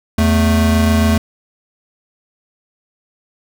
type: tone pair together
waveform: square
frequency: 82.63 / 220.6 Hz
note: E2 / A3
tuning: +5 / +5 cents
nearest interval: octave + perfect fourth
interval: 1700 cents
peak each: -14 dBFS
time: 0.18-1.18 s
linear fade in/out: 5 ms
effects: none